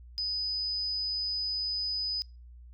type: tone with amplitude modulation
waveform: sine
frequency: 4999 Hz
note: D#8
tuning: 7 cents sharp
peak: -28 dBFS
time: 0.18-2.22 s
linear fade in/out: 0 ms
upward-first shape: sine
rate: 298 Hz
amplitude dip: 25%
effects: noise-tail reverb RT60 0.3 s tail -24 dB re dry + added 60 Hz sine -47 dBFS peak until 2.73 s